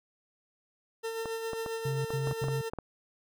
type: tone with tremolo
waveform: 40% pulse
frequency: 452.1 Hz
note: A4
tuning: 47 cents sharp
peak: -31 dBFS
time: 1.03-2.7 s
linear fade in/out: 20 ms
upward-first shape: sine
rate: 7.4 Hz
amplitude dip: 40%
type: clicks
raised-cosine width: 1 ms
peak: -22 dBFS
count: 10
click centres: 1.257 / 1.533 / 1.662 / 2.105 / 2.273 / 2.312 / 2.44 / 2.484 / 2.735 / 2.787 s
type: tone bursts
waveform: triangle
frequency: 135.3 Hz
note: C#3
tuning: 42 cents flat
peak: -28 dBFS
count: 3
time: 1.85-2.614 s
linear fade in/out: 5 ms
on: 200 ms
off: 82 ms
effects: none